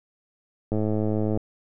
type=click train; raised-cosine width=2 ms; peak=-13 dBFS; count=71; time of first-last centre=0.72-1.374 s; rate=107 Hz; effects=none